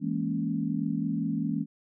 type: chord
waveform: sine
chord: A# half-diminished seventh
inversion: second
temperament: equal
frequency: 164.81 / 207.7 / 233.1 / 277.2 Hz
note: E3 / G#3 / A#3 / C#4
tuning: 0 / 0 / 0 / 0 cents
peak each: -32 dBFS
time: 0-1.66 s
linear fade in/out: 50 ms
effects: none